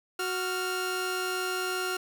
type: tone pair together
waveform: sawtooth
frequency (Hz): 369.2 / 1394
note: F#4 / F6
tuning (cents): -4 / -4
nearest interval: octave + major seventh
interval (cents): 2300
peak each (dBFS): -28 / -28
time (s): 0.19-1.97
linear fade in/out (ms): 5
effects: none